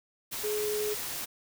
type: tone in noise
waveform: sine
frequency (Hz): 421.9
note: G#4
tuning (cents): +27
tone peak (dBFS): -29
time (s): 0.43-0.95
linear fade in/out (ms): 20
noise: white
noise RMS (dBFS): -36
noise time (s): 0.31-1.26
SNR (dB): +4
effects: none